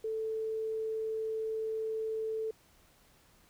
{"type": "tone", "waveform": "sine", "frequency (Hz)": 440.9, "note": "A4", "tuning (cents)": 4, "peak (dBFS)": -32, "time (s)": [0.04, 2.51], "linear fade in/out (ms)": 5, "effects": ["pink hiss -64 dBFS RMS until 3.49 s"]}